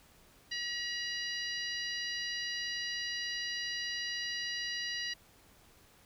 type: harmonic tone with a mistuned harmonic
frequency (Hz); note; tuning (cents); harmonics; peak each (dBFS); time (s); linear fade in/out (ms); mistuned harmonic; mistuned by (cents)
957; A#5; +45; 2 / 3 / 4 / 5 / 6; -39 / -41 / -42 / -41 / -47; 0.51-5.14; 10; 4; +58
effects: pink hiss -62 dBFS RMS until 6.05 s